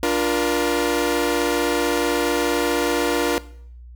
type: chord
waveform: sawtooth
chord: Bb major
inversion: first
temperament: equal with one note detuned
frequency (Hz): 293.7 / 349.2 / 474.6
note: D4 / F4 / Bb4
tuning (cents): 0 / 0 / +31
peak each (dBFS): -19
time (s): 0.03-3.38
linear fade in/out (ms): 0
effects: noise-tail reverb RT60 0.6 s tail -18 dB re dry + added 60 Hz sine -38 dBFS peak until 3.95 s